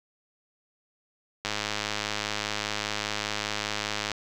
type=click train; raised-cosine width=0.2 ms; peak=-11 dBFS; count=281; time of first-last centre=1.45-4.117 s; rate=105 Hz; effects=none